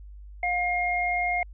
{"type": "tone pair together", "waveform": "sine", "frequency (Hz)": [711.2, 2133], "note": ["F5", "C7"], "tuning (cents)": [31, 33], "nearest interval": "octave + perfect fifth", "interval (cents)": 1902, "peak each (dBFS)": -26, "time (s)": [0.43, 1.43], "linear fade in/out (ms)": 2, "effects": ["added 50 Hz sine -41 dBFS peak until 1.53 s"]}